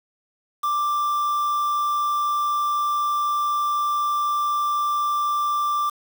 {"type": "tone with quantisation", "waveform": "triangle", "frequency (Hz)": 1178, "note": "D6", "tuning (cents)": 5, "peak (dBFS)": -18, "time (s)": [0.63, 5.9], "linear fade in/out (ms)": 10, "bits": 6, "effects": []}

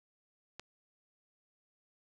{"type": "click", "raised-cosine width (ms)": 0.2, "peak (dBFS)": -26, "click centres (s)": 0.596, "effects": []}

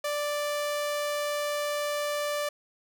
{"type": "tone", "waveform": "sawtooth", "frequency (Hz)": 587.3, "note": "D5", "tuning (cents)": 0, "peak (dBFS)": -24, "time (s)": [0.04, 2.49], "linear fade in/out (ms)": 5, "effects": []}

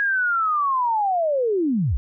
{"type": "linear sweep", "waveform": "sine", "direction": "down", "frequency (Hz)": [1661.2, 49], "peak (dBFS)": -18, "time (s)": [0, 1.97], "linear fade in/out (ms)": 0, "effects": []}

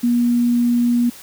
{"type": "tone", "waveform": "sine", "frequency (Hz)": 239.9, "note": "A#3", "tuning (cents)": 50, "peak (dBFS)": -13, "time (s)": [0.03, 1.1], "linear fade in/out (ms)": 10, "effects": ["white hiss -40 dBFS RMS until 1.22 s"]}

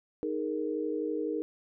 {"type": "chord", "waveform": "sine", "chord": "D# suspended fourth", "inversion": "none", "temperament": "just", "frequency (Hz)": [311.1, 414.8, 466.7], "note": ["D#4", "G#4", "A#4"], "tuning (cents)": [0, -2, 2], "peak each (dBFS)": [-33, -35, -34], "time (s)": [0.23, 1.42], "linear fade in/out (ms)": 0, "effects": []}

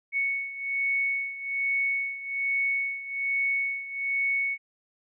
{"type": "beating tone pair", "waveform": "sine", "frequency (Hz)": [2217, 2218.2], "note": ["C#7", "C#7"], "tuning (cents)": [0, 1], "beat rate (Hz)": 1.2, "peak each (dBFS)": [-27, -31], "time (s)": [0.12, 4.58], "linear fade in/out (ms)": 50, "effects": []}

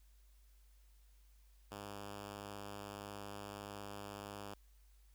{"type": "tone", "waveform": "5% pulse", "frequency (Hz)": 101.6, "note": "G#2", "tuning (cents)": -38, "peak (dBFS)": -35, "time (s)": [1.71, 4.54], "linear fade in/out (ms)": 5, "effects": ["added 50 Hz sine -62 dBFS peak until 5.14 s", "white hiss -75 dBFS RMS until 5.14 s"]}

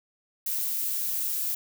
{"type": "noise", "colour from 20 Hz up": "violet", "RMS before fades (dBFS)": -29, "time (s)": [0.46, 1.55], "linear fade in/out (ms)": 5, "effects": []}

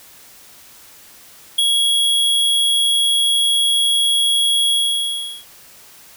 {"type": "tone with ADSR envelope", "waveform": "square", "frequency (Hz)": 3322, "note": "G#7", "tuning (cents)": 0, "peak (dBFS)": -11, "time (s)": [1.58, 5.45], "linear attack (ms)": 9, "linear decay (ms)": 10, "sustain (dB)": -3, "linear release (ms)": 730, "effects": ["white hiss -44 dBFS RMS until 6.16 s"]}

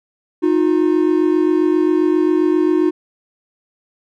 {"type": "tone pair together", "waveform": "triangle", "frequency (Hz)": [311.1, 358.6], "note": ["D#4", "F4"], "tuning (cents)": [0, 46], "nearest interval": "major second", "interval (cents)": 246, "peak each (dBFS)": -13, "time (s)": [0.42, 2.91], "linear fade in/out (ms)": 20, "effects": []}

